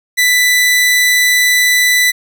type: tone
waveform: sawtooth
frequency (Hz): 1986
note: B6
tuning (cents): +9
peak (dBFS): -5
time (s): 0.17-2.12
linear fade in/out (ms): 20
effects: none